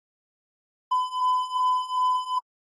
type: beating tone pair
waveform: triangle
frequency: 1007 / 1009.6 Hz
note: B5 / B5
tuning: +33 / +38 cents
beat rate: 2.6 Hz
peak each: -24 / -22 dBFS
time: 0.91-2.39 s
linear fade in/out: 10 ms
effects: AAC 32 kbps